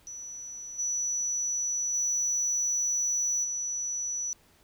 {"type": "tone with level steps", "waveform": "sine", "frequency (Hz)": 5920, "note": "F#8", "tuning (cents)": 0, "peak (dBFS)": [-38, -26, -23, -29], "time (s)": [0.07, 4.33], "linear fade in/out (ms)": 0, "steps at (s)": [0.78, 1.93, 3.43], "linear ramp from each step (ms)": 20, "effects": ["tanh soft clip ceiling -24 dBFS", "pink hiss -62 dBFS RMS until 4.63 s"]}